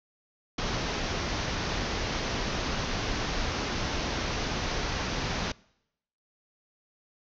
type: low-pass noise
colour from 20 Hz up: pink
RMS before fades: -31 dBFS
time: 0.58-5.52 s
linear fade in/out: 5 ms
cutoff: 6300 Hz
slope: 96 dB/octave
effects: noise-tail reverb RT60 0.8 s tail -24 dB re dry